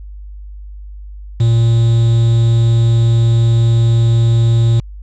triangle tone with quantisation, 115.5 Hz, A#2, 16 cents flat, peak -6 dBFS, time 1.4-4.8 s, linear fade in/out 5 ms, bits 5, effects added 50 Hz sine -28 dBFS peak until 5.02 s + resampled to 16000 Hz

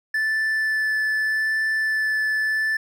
triangle tone with vibrato, 1751 Hz, A6, 9 cents flat, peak -18 dBFS, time 0.14-2.77 s, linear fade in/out 5 ms, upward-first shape sine, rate 0.82 Hz, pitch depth 9 cents each way, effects none

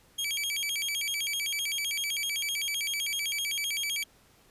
sawtooth tone with vibrato, 2737 Hz, F7, 36 cents flat, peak -26 dBFS, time 0.18-4.04 s, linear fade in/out 10 ms, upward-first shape square, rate 7.8 Hz, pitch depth 300 cents each way, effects pink hiss -61 dBFS RMS until 4.5 s + resampled to 32000 Hz

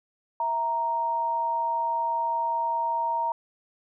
sine tone pair together, 657.5 / 932.3 Hz, E5 / A#5, -5 / 0 cents, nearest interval tritone, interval 605 cents, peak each -34 / -24 dBFS, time 0.4-3.32 s, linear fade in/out 2 ms, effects none

